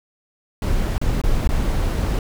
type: noise with dropouts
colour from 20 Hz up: brown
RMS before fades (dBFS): -19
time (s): 0.62-2.19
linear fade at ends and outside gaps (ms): 2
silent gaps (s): 0.981-1.014 / 1.216-1.237 / 1.475-1.49
effects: none